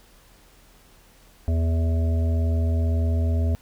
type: harmonic tone with a mistuned harmonic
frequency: 82 Hz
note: E2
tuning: 9 cents flat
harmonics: 1 / 3 / 5 / 7 / 8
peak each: -19 / -31 / -38 / -40 / -37 dBFS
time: 1.48-3.55 s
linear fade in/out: 0 ms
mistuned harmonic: 5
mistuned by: +18 cents
effects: added 40 Hz sine -55 dBFS peak until 3.61 s + pink hiss -55 dBFS RMS until 3.61 s